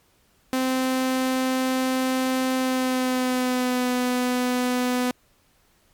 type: tone with pitch glide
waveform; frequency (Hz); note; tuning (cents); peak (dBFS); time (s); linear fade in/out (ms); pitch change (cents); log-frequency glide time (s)
sawtooth; 259.2 to 249.2; C4 to B3; -16 to +16; -17; 0.53-5.11; 0; -68; 2.56-3.91
effects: pink hiss -62 dBFS RMS until 5.93 s + MP3 96 kbps